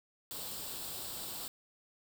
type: noise with comb filter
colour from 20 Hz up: white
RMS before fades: -42 dBFS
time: 0.31-1.48 s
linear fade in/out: 0 ms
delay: 0.24 ms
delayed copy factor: +0.6
effects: none